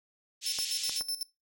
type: band-pass noise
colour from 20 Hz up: white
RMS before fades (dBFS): -37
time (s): 0.41-1.02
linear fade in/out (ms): 50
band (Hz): 2800 to 6900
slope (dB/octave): 24
type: tone with tremolo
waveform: sawtooth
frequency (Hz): 5300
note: E8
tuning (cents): +9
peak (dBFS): -28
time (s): 0.46-1.23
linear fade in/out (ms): 2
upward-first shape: square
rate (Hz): 8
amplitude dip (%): 80
type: clicks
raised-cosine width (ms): 0.5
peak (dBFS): -27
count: 3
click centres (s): 0.588 / 0.895 / 1.01
effects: noise-tail reverb RT60 0.2 s tail -19 dB re dry